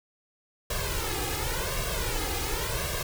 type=noise with flanger; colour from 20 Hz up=pink; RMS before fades=-30 dBFS; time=0.7-3.03 s; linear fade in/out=5 ms; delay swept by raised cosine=1.8 to 2.44 ms; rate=0.91 Hz; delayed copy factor=+1; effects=none